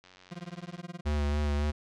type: click train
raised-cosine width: 0.2 ms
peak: -36 dBFS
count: 72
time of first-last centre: 0.04-0.812 s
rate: 92 Hz
type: tone with tremolo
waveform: 40% pulse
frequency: 174.61 Hz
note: F3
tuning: in tune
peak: -35 dBFS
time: 0.31-1.01 s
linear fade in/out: 10 ms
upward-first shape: sine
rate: 19 Hz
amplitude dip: 100%
type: tone with vibrato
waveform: square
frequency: 73.42 Hz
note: D2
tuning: in tune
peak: -27 dBFS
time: 1.05-1.72 s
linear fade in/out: 20 ms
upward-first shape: sine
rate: 3.6 Hz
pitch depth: 27 cents each way
effects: low-pass 6000 Hz 12 dB/octave

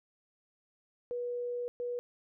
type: tone bursts at uneven times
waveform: sine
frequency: 485.8 Hz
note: B4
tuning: 29 cents flat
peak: -33 dBFS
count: 2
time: 1.11-1.68 / 1.8-1.99 s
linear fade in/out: 0 ms
effects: none

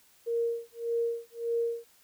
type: tone with tremolo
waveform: sine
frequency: 466.2 Hz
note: A#4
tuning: in tune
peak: -25 dBFS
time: 0.26-1.85 s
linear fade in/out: 20 ms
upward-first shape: sine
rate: 1.7 Hz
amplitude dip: 100%
effects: white hiss -62 dBFS RMS until 2.03 s

